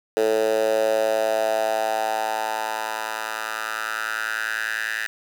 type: tone with high-pass filter sweep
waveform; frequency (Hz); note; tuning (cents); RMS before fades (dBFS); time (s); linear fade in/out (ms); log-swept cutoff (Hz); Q
10% pulse; 110; A2; 0; -24; 0.17-5.07; 0; 450 to 1800; 4.7
effects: none